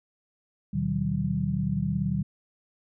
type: tone cluster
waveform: sine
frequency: 75.6 / 122.1 / 153 / 174 / 191.1 Hz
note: D#2 / B2 / D#3 / F3 / G3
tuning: -49 / -19 / -29 / -6 / -44 cents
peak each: -36 / -32 / -29 / -36 / -28 dBFS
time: 0.73-2.23 s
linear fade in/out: 10 ms
effects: none